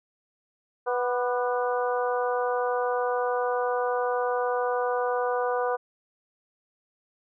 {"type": "harmonic tone with a mistuned harmonic", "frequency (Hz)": 246.9, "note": "B3", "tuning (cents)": 0, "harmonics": [2, 3, 4, 5, 6], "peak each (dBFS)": [-26, -30, -32, -34, -36], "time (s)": [0.86, 5.77], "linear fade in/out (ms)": 20, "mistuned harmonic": 5, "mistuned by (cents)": -39, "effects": []}